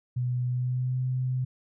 sine tone with pitch glide, 124.2 to 128.06 Hz, B2 to C3, +10 to -37 cents, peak -25 dBFS, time 0.16-1.45 s, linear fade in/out 10 ms, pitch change +53 cents, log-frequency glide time 0.47-1 s, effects none

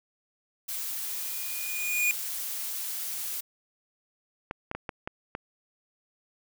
blue noise, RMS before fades -34 dBFS, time 0.68-3.41 s, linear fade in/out 10 ms
square tone with exponential growth, 2449 Hz, D#7, 28 cents flat, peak -22 dBFS, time 1-2.11 s, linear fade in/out 0 ms, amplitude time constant 240 ms
clicks, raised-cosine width 0.5 ms, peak -18 dBFS, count 6, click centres 4.511 / 4.714 / 4.75 / 4.892 / 5.075 / 5.351 s
effects none

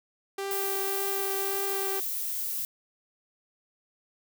sawtooth tone with vibrato, 392.4 Hz, G4, 2 cents sharp, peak -27 dBFS, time 0.38-2 s, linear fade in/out 5 ms, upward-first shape triangle, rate 1.8 Hz, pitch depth 10 cents each way
violet noise, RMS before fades -32 dBFS, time 0.51-2.65 s, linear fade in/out 0 ms
effects none

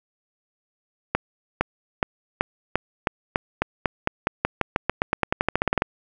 accelerating click train, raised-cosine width 0.5 ms, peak -4 dBFS, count 27, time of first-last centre 1.15-5.821 s, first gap 460 ms, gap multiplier 0.91, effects none

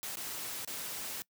white noise with dropouts, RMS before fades -40 dBFS, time 0.03-1.22 s, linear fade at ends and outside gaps 0 ms, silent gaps 0.156-0.17 / 0.648-0.675 s, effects noise-tail reverb RT60 0.1 s tail -23 dB re dry + high-pass 100 Hz 12 dB/octave

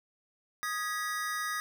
square chord, G# minor, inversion second, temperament equal with one note detuned, 1244.5 / 1661.2 / 1934.9 Hz, D#6 / G#6 / B6, 0 / 0 / -36 cents, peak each -36 / -38 / -38 dBFS, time 0.63-1.6 s, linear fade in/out 0 ms, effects none

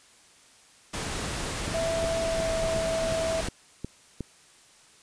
pink noise, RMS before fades -32 dBFS, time 0.93-3.49 s, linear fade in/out 10 ms
click train, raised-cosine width 3 ms, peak -19 dBFS, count 8, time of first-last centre 1.68-4.207 s, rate 2.77 Hz
sine tone with pitch glide, 659.3 to 652.9 Hz, E5 to E5, 0 to -17 cents, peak -26 dBFS, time 1.74-3.41 s, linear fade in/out 5 ms, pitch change -17 cents, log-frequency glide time 2.2-2.51 s
effects white hiss -56 dBFS RMS until 5.02 s + resampled to 22050 Hz

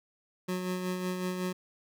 25% pulse tone with tremolo, 182.7 Hz, F#3, 22 cents flat, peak -26 dBFS, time 0.48-1.53 s, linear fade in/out 10 ms, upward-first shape sine, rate 5.4 Hz, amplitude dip 40%, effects none

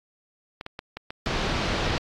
clicks, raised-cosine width 0.3 ms, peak -18 dBFS, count 6, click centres 0.611 / 0.664 / 0.791 / 0.97 / 1.105 / 1.377 s
pink low-pass noise, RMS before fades -27 dBFS, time 1.26-1.98 s, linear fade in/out 0 ms, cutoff 4900 Hz, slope 24 dB/octave
effects AAC 48 kbps

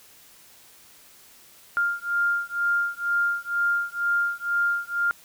sine beating tone pair, 1400 / 1402.1 Hz, F6 / F6, +4 / +6 cents, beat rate 2.1 Hz, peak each -25 dBFS, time 1.77-5.11 s, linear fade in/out 0 ms, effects white hiss -52 dBFS RMS until 5.24 s

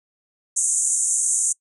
white band-pass noise, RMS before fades -21 dBFS, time 0.56-1.53 s, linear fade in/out 10 ms, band 6400 to 9500 Hz, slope 96 dB/octave, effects noise-tail reverb RT60 0.1 s tail -24 dB re dry

